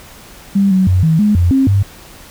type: tone with pitch steps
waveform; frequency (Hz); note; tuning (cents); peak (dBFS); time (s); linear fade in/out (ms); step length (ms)
sine; 197.6 / 187.6 / 91.9 / 160.4 / 209.4 / 87.5 / 267.6 / 99; G3 / F#3 / F#2 / E3 / G#3 / F2 / C4 / G2; +14 / +24 / -11 / -47 / +15 / +4 / +39 / +18; -8; 0.55-1.83; 10; 160
effects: pink hiss -38 dBFS RMS until 2.3 s